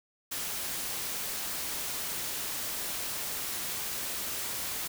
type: noise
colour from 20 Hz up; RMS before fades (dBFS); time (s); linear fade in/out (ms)
white; -35; 0.31-4.88; 10
effects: none